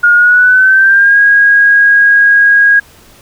sine tone with pitch glide, 1428 to 1640.3 Hz, F6 to G#6, +38 to -22 cents, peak -3 dBFS, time 0.03-2.8 s, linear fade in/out 10 ms, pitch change +240 cents, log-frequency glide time 0.14-1.19 s, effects pink hiss -41 dBFS RMS until 3.21 s

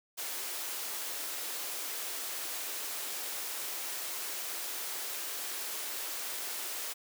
white high-pass noise, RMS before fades -38 dBFS, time 0.17-6.94 s, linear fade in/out 20 ms, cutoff 310 Hz, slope 24 dB/octave, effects none

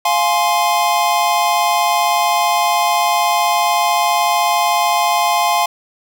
square chord, F minor, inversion none, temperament just, 698.5 / 838.1 / 1047.7 Hz, F5 / Ab5 / C6, 0 / +16 / +2 cents, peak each -18 dBFS, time 0.05-5.66 s, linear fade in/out 5 ms, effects none

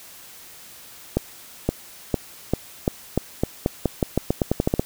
accelerating click train, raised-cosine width 2 ms, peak -5 dBFS, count 18, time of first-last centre 1.17-4.795 s, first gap 520 ms, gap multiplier 0.87, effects white hiss -44 dBFS RMS until 4.85 s

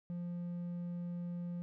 sine tone with hard clipping, 174.61 Hz, F3, in tune, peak -39 dBFS, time 0.1-1.62 s, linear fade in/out 0 ms, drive 3 dB, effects none

